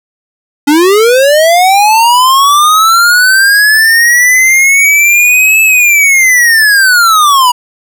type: linear two-way sweep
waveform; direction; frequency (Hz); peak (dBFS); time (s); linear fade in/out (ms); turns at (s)
square; up then down; 279.7 to 2621 to 956; -4; 0.67-7.52; 10; 5.62
effects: none